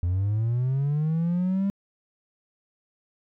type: linear sweep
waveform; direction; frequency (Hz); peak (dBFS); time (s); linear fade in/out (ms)
triangle; up; 85.1 to 200; -19; 0.03-1.7; 0
effects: tanh soft clip ceiling -16 dBFS